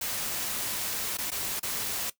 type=noise with dropouts; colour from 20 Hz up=white; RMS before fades=-32 dBFS; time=0.01-2.1 s; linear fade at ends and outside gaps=5 ms; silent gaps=1.172-1.184 / 1.305-1.316 / 1.596-1.629 s; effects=noise-tail reverb RT60 0.1 s tail -17 dB re dry